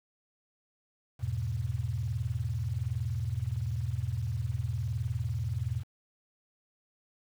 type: chord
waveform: sine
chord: E major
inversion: none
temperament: equal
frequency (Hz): 82.41 / 103.83 / 123.47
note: E2 / G#2 / B2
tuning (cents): 0 / 0 / 0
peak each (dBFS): -36 / -34 / -33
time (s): 1.19-5.84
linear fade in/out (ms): 50
effects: 9-bit